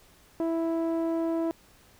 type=tone with low-pass filter; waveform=sawtooth; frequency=329.6 Hz; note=E4; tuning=in tune; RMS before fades=-28 dBFS; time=0.4-1.51 s; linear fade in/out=0 ms; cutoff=680 Hz; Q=1.1; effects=pink hiss -58 dBFS RMS until 1.99 s